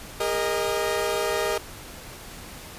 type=chord; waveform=sawtooth; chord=Ab suspended second; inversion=none; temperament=equal with one note detuned; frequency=405.8 / 466.2 / 622.3 Hz; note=Ab4 / Bb4 / Eb5; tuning=-40 / 0 / 0 cents; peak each=-24 dBFS; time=0.2-1.58 s; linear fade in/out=5 ms; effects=pink hiss -41 dBFS RMS until 2.78 s + resampled to 32000 Hz